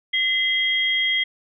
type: tone pair together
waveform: sine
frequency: 2045 / 3246 Hz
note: C7 / G#7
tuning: -40 / -40 cents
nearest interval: minor sixth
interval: 800 cents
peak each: -21 dBFS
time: 0.13-1.24 s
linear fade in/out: 10 ms
effects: none